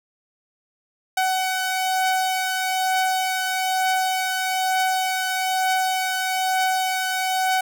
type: beating tone pair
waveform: sawtooth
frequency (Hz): 751 / 752.1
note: F#5 / F#5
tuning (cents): +26 / +28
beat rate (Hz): 1.1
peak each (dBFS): -17 / -25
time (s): 1.17-7.61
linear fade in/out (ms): 5
effects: none